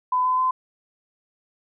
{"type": "tone with pitch steps", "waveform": "sine", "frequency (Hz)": [1006, 1015.9, 1026], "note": ["B5", "B5", "C6"], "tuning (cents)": [32, 49, -34], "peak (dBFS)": -18, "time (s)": [0.12, 0.51], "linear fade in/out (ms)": 5, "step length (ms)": 130, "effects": []}